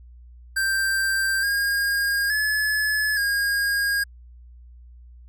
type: tone with pitch steps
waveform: square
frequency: 1573 / 1623 / 1714 / 1628 Hz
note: G6 / G#6 / A6 / G#6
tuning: +6 / -40 / -46 / -35 cents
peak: -21 dBFS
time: 0.56-4.04 s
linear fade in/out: 10 ms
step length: 870 ms
effects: added 60 Hz sine -43 dBFS peak until 5.28 s